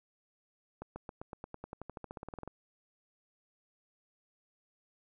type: accelerating click train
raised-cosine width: 1 ms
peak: -28 dBFS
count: 21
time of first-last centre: 0.82-2.476 s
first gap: 140 ms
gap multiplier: 0.94
effects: none